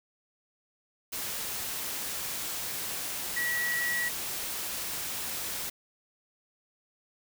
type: tone in noise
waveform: sine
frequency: 1930 Hz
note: B6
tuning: 40 cents flat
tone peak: -28 dBFS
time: 3.36-4.09 s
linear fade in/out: 10 ms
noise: white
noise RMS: -35 dBFS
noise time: 1.12-5.7 s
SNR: +4 dB
effects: none